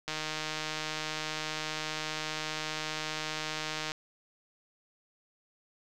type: click train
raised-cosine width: 0.2 ms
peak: -17 dBFS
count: 596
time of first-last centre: 0.08-3.919 s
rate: 155 Hz
effects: none